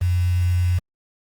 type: tone with quantisation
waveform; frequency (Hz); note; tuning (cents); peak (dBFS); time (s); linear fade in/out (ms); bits
sine; 89.1; F2; +35; -16; 0.01-0.79; 10; 6
effects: Opus 24 kbps